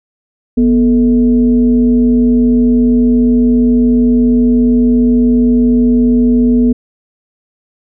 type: tone with frequency modulation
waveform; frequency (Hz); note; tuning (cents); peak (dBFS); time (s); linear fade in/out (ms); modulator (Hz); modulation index
sine; 243.6; B3; -24; -6; 0.57-6.73; 10; 195; 0.51
effects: none